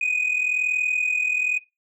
sine tone pair together, 2456 / 2497 Hz, D#7 / D#7, -23 / +6 cents, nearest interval unison, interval 29 cents, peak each -21 dBFS, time 0.01-1.58 s, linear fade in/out 5 ms, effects noise-tail reverb RT60 0.2 s tail -17 dB re dry + tanh soft clip ceiling -17 dBFS

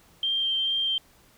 sine tone with vibrato, 3160 Hz, G7, 13 cents sharp, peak -23 dBFS, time 0.23-0.98 s, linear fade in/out 2 ms, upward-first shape sine, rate 2.3 Hz, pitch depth 10 cents each way, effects pink hiss -58 dBFS RMS until 1.37 s

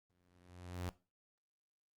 sawtooth tone with exponential growth, 89.3 Hz, F2, 39 cents sharp, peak -33 dBFS, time 0.1-0.89 s, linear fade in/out 0 ms, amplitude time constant 170 ms, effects noise-tail reverb RT60 0.3 s tail -18 dB re dry + Opus 32 kbps

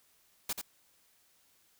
white noise with echo, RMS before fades -34 dBFS, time 0.49-0.53 s, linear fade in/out 5 ms, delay 85 ms, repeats 1, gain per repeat -5 dB, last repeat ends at 0.615 s, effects white hiss -68 dBFS RMS until 1.79 s

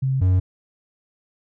sine / triangle tone pair in turn, 133 / 92.28 Hz, C3 / F#2, +29 / -4 cents, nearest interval tritone, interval 633 cents, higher first, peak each -18 / -12 dBFS, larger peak second, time 0.02-0.21 / 0.21-0.4 s, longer neither, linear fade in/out 10 ms, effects none

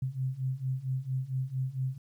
sine beating tone pair, 128.5 / 132.9 Hz, C3 / C3, -31 / +27 cents, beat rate 4.4 Hz, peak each -34 / -32 dBFS, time 0.02-1.98 s, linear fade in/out 5 ms, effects 11-bit

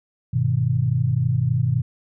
sine chord, G augmented, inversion none, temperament equal with one note detuned, 99.88 / 123.47 / 155.56 Hz, G2 / B2 / D#3, +33 / 0 / 0 cents, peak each -25 / -19 / -24 dBFS, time 0.33-1.82 s, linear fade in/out 10 ms, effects none

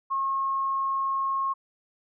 sine tone, 1083 Hz, C#6, 41 cents flat, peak -24 dBFS, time 0.1-1.54 s, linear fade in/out 20 ms, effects none

